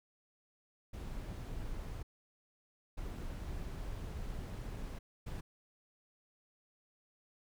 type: noise bursts at uneven times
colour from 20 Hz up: brown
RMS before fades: -42 dBFS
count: 3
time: 0.93-2.03 / 2.97-4.99 / 5.26-5.41 s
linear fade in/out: 10 ms
effects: none